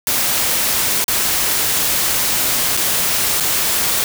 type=noise with dropouts; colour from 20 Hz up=white; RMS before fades=-17 dBFS; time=0.07-4.04 s; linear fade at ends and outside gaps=1 ms; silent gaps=1.042-1.081 / 2.768-2.773 / 3.401-3.406 s; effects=none